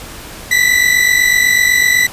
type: tone pair together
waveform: 40% pulse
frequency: 1956 / 2004 Hz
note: B6 / B6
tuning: -17 / +25 cents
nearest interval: unison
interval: 42 cents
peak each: -11 dBFS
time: 0.51-2.07 s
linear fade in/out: 5 ms
effects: pink hiss -31 dBFS RMS until 2.12 s + resampled to 32000 Hz